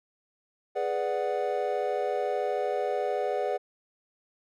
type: chord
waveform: triangle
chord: G# half-diminished seventh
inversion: none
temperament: equal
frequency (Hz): 415.3 / 493.9 / 587.3 / 740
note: G#4 / B4 / D5 / F#5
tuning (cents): 0 / 0 / 0 / 0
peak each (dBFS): -30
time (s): 0.75-3.58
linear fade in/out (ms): 20
effects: none